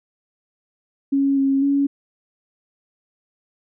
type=tone with pitch steps; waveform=sine; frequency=276.1 / 272.3 / 280.1 Hz; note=C#4 / C#4 / C#4; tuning=-7 / -31 / +18 cents; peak=-15 dBFS; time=1.12-1.87 s; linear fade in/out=10 ms; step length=250 ms; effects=none